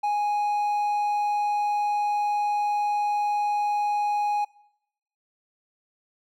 triangle tone, 829 Hz, G#5, 3 cents flat, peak -20 dBFS, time 0.03-4.45 s, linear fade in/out 10 ms, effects noise-tail reverb RT60 0.8 s tail -22 dB re dry

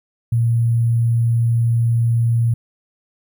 sine tone with sample-and-hold, 116.54 Hz, A#2, in tune, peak -13 dBFS, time 0.32-2.54 s, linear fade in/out 5 ms, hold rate 11025 Hz, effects none

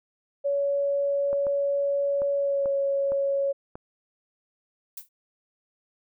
sine tone with pitch glide, 563 to 554.6 Hz, C#5 to C#5, +27 to +1 cents, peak -22 dBFS, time 0.44-3.53 s, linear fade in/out 20 ms, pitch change -26 cents, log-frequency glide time 2.37-2.69 s
clicks, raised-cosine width 1 ms, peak -24 dBFS, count 6, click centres 1.33 / 1.468 / 2.219 / 2.658 / 3.12 / 3.755 s
violet noise with exponential decay, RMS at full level -32 dBFS, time 4.97-5.09 s, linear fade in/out 5 ms, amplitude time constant 25 ms
effects none

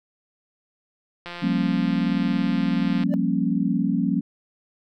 click train, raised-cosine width 0.3 ms, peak -19 dBFS, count 310, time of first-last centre 1.26-3.036 s, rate 174 Hz
sine chord, G half-diminished seventh, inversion third, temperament equal with one note detuned, 174.61 / 196 / 233.1 / 274.3 Hz, F3 / G3 / Bb3 / Db4, 0 / 0 / 0 / -18 cents, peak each -25 dBFS, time 1.42-4.21 s, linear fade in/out 10 ms
triangle tone with exponential growth, 587.3 Hz, D5, in tune, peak -21 dBFS, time 3.07-3.14 s, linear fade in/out 0 ms, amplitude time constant 15 ms
effects none

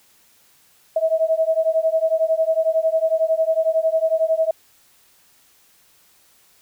sine beating tone pair, 639 / 650 Hz, D#5 / E5, +46 / -24 cents, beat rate 11 Hz, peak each -19 dBFS, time 0.96-4.51 s, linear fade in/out 5 ms, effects white hiss -56 dBFS RMS until 6.61 s

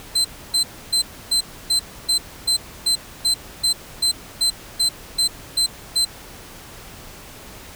35% pulse tone bursts, 4082 Hz, C8, 44 cents flat, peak -14 dBFS, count 16, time 0.15-6.052 s, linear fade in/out 10 ms, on 97 ms, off 290 ms, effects pink hiss -40 dBFS RMS until 7.75 s

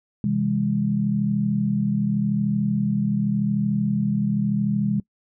sine chord, C augmented, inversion none, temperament just, 130.81 / 163.52 / 204.4 Hz, C3 / E3 / G#3, 0 / -14 / -27 cents, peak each -26 / -27 / -21 dBFS, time 0.24-5 s, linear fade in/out 2 ms, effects noise-tail reverb RT60 0.1 s tail -23 dB re dry

